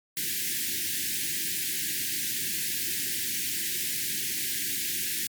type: band-stop noise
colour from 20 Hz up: white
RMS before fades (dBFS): -30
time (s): 0.17-5.27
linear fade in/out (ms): 0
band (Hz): 390 to 1600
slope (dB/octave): 96
effects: high-pass 100 Hz 12 dB/octave + MP3 96 kbps